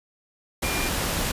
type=tone in noise; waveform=sine; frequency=2395 Hz; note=D7; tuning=33 cents sharp; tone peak=-31 dBFS; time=0.63-0.89 s; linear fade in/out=10 ms; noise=pink; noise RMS=-26 dBFS; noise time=0.62-1.32 s; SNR=-8 dB; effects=resampled to 32000 Hz